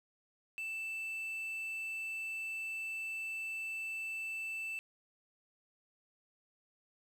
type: tone with quantisation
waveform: triangle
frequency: 2650 Hz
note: E7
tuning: 9 cents sharp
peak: -36 dBFS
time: 0.58-4.79 s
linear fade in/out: 0 ms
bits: 10
effects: none